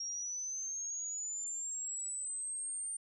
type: linear sweep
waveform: sine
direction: up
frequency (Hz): 5588 to 8870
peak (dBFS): -37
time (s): 0-2.97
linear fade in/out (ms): 5
effects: none